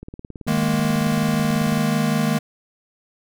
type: click train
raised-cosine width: 3 ms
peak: -22 dBFS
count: 33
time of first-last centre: 0.03-1.779 s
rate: 18.3 Hz
type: chord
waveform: square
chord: D# suspended fourth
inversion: none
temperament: equal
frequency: 155.56 / 207.7 / 233.1 Hz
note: D#3 / G#3 / A#3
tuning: 0 / 0 / 0 cents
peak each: -23 dBFS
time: 0.47-2.39 s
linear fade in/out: 10 ms
effects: none